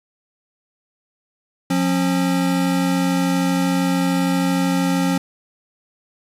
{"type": "tone pair together", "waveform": "square", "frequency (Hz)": [178.2, 271.2], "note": ["F3", "C#4"], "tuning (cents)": [35, -38], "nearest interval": "perfect fifth", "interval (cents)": 727, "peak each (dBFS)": -20, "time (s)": [1.7, 5.18], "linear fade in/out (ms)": 5, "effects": ["resampled to 32000 Hz", "9-bit"]}